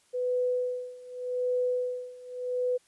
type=tone with tremolo; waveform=sine; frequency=498.3 Hz; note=B4; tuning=15 cents sharp; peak=-24 dBFS; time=0.13-2.78 s; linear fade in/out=20 ms; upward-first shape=sine; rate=0.85 Hz; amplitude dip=90%; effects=white hiss -65 dBFS RMS until 2.87 s + resampled to 24000 Hz